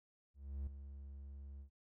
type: tone with ADSR envelope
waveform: triangle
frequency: 69.3 Hz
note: C#2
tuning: in tune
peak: -36 dBFS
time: 0.34-1.7 s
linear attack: 330 ms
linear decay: 6 ms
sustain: -10 dB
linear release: 95 ms
effects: none